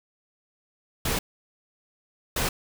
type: noise bursts at uneven times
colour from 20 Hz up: pink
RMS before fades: -26 dBFS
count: 2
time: 1.05-1.19 / 2.36-2.49 s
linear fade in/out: 5 ms
effects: none